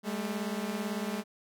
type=beating tone pair; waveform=sawtooth; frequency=200.2 / 218.2 Hz; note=G3 / A3; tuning=+37 / -14 cents; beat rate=18 Hz; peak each=-31 dBFS; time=0.03-1.24 s; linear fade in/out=50 ms; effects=none